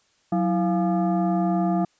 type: tone with frequency modulation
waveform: sine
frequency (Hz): 184.3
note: F#3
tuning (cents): -7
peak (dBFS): -19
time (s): 0.32-1.85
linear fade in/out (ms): 5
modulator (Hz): 512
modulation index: 1.1
effects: white hiss -64 dBFS RMS until 1.99 s + resampled to 16000 Hz